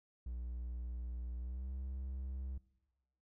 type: tone with pitch glide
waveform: triangle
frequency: 60.5 to 65.6 Hz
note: B1 to C2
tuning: -35 to +5 cents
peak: -38 dBFS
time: 0.26-2.58 s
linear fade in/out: 5 ms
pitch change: +140 cents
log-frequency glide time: 1.37-1.72 s
effects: noise-tail reverb RT60 1.0 s tail -20 dB re dry